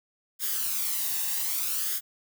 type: noise with flanger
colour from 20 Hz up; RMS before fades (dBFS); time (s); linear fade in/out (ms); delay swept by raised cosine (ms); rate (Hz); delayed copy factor
blue; -29; 0.39-2.01; 50; 0.59 to 1.1; 0.62; +0.6
effects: none